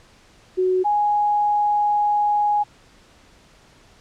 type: tone pair in turn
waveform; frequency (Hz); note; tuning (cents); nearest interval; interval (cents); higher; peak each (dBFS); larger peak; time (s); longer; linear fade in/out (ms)
sine; 370 / 830.6; F#4 / G#5; 0 / 0; octave + major second; 1400; second; -16; neither; 0.57-0.84 / 0.84-2.64; second; 20
effects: pink hiss -52 dBFS RMS until 4 s + low-pass 7000 Hz 12 dB/octave